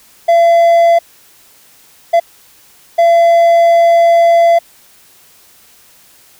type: tone bursts at uneven times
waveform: triangle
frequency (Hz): 678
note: E5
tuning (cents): +49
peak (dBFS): -3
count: 3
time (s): 0.28-0.99 / 2.13-2.2 / 2.98-4.59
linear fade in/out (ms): 10
effects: white hiss -45 dBFS RMS until 6.39 s

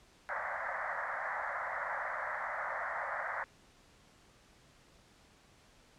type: band-pass noise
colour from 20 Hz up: white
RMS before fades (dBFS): -38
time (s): 0.29-3.44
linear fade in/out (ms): 0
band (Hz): 540 to 2000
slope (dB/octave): 96
effects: pink hiss -63 dBFS RMS until 5.98 s + low-pass 8000 Hz 12 dB/octave

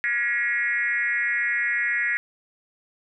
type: tone with frequency modulation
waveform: sine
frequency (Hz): 1915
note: A#6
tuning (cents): +46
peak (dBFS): -21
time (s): 0.04-2.17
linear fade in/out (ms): 0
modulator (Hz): 244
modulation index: 1.2
effects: none

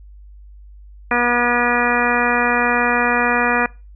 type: harmonic tone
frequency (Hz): 241.7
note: B3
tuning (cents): -37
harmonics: 1 / 2 / 3 / 4 / 5 / 6 / 7 / 8 / 10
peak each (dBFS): -23 / -23 / -23 / -23 / -23 / -23 / -23 / -23 / -23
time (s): 1.11-3.66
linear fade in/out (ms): 2
effects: noise-tail reverb RT60 0.3 s tail -24 dB re dry + added 50 Hz sine -38 dBFS peak until 3.95 s

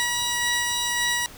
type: tone pair together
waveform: 15% pulse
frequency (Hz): 962.1 / 1926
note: B5 / B6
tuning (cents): -46 / -44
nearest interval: octave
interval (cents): 1202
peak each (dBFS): -21 / -18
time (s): 0-1.26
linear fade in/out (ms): 0
effects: pink hiss -44 dBFS RMS until 1.37 s

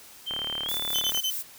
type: tone with pitch glide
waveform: sine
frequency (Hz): 3136 to 3500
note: G7 to A7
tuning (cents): 0 to -10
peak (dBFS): -29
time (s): 0.26-1.12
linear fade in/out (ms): 20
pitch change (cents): +190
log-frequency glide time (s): 0.64-0.72
type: click train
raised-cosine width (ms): 0.5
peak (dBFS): -21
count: 33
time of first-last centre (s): 0.31-1.175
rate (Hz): 37
type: noise with tremolo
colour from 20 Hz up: violet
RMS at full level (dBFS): -32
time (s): 0.68-1.43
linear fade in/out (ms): 10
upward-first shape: square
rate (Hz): 4.8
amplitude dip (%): 40
type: tone bursts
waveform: 35% pulse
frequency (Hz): 3060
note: G7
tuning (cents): -42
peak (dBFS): -23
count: 4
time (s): 0.94-1.307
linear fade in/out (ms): 10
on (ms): 73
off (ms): 25
effects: white hiss -49 dBFS RMS until 1.58 s

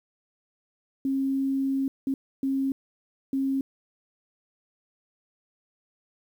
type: tone bursts at uneven times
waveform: sine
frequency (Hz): 270.1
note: C#4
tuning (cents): -45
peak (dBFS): -23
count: 4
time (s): 1.05-1.88 / 2.07-2.14 / 2.43-2.72 / 3.33-3.61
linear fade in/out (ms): 2
effects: 9-bit

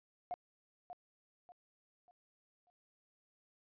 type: tone with echo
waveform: sine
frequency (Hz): 714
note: F5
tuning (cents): +38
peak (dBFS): -36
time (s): 0.31-0.34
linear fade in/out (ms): 0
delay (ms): 590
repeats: 4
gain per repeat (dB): -9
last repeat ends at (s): 2.7
effects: tanh soft clip ceiling -32 dBFS + resampled to 11025 Hz

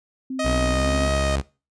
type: tone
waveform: sine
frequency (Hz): 261.6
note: C4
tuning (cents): 0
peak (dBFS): -26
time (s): 0.3-1.08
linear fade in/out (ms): 5
type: tone with vibrato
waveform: sawtooth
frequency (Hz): 625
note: D#5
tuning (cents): +8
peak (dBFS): -19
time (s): 0.39-1.36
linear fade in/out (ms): 5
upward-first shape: triangle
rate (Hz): 1.8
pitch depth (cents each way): 16
type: tone with pitch glide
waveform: sawtooth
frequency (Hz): 61.74 to 68.9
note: B1 to C#2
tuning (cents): 0 to -10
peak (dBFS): -18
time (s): 0.44-1.42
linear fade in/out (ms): 20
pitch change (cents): +190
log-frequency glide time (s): 0.71-0.87
effects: noise-tail reverb RT60 0.3 s tail -20 dB re dry + resampled to 22050 Hz

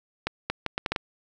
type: accelerating click train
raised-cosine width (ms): 0.3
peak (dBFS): -10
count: 7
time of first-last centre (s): 0.27-0.962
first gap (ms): 230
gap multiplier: 0.71
effects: none

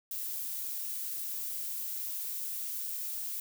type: noise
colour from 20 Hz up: violet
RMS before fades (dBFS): -37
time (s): 0.11-3.4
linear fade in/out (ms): 2
effects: none

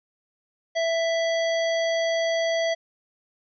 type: harmonic tone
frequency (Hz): 661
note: E5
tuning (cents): +5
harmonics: 1 / 3 / 5 / 7 / 9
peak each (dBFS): -22 / -30 / -34 / -38 / -40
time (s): 0.75-2.75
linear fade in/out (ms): 20
effects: none

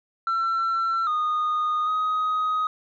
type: tone with pitch steps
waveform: sine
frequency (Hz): 1347 / 1232 / 1256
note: E6 / D#6 / D#6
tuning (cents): +37 / -17 / +16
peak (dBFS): -19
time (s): 0.27-2.67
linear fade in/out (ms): 2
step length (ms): 800
effects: tanh soft clip ceiling -20 dBFS

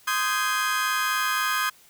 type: chord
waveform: 35% pulse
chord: Ab major seventh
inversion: first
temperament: just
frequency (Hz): 1038.3 / 1245.9 / 1557.4 / 1661.2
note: C6 / Eb6 / G6 / Ab6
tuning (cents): -14 / +2 / -12 / 0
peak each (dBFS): -28 / -25 / -27 / -28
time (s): 0.07-1.7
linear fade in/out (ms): 10
effects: white hiss -55 dBFS RMS until 1.89 s

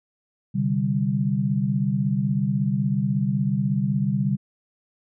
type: chord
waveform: sine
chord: C suspended second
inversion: none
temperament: just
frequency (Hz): 130.81 / 147.16 / 196.22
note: C3 / D3 / G3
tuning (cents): 0 / +4 / +2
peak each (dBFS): -25 / -25 / -23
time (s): 0.54-4.37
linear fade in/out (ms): 20
effects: none

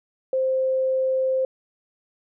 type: tone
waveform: sine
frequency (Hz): 523.3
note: C5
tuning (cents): 0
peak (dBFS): -19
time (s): 0.33-1.45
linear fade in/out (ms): 2
effects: none

